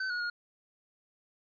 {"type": "tone with pitch steps", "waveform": "square", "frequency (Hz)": [1527, 1452, 1432], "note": ["G6", "F#6", "F6"], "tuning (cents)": [-46, -33, 43], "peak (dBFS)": -32, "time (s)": [0, 0.3], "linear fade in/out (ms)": 5, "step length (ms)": 100, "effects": ["resampled to 11025 Hz", "12-bit"]}